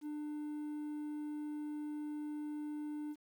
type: tone with quantisation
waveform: triangle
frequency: 298.8 Hz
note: D4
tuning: 30 cents sharp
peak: -37 dBFS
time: 0.01-3.16 s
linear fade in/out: 50 ms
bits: 11
effects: none